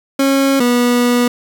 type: tone pair in turn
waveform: 30% pulse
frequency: 273.1 / 243.3 Hz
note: C#4 / B3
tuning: -26 / -26 cents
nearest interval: major second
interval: 200 cents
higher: first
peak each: -8 dBFS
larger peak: neither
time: 0.19-0.6 / 0.6-1.28 s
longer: second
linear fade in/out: 5 ms
effects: none